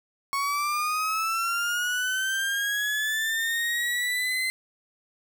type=linear sweep; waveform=35% pulse; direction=up; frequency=1103 to 2064 Hz; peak=-23 dBFS; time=0.33-4.5 s; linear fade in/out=0 ms; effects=none